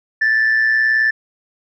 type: tone with amplitude modulation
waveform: sine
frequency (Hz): 1759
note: A6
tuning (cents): -1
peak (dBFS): -8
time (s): 0.21-1.11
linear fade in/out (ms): 10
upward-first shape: sine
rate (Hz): 119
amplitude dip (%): 55
effects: tanh soft clip ceiling -9 dBFS